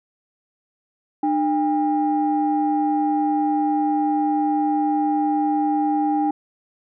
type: tone pair together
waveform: sine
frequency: 301.7 / 804.1 Hz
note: D4 / G5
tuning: +47 / +44 cents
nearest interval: octave + perfect fourth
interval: 1697 cents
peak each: -19 / -20 dBFS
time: 1.23-6.31 s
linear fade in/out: 5 ms
effects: tanh soft clip ceiling -10 dBFS